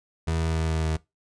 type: tone with pitch steps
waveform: 30% pulse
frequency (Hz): 81.8 / 81.14 / 80.49 / 79.84 / 79.2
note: E2 / E2 / E2 / D#2 / D#2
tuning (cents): -13 / -27 / -41 / +45 / +31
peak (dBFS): -21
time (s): 0.27-0.97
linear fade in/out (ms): 10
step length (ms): 140
effects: noise-tail reverb RT60 0.2 s tail -20 dB re dry + resampled to 22050 Hz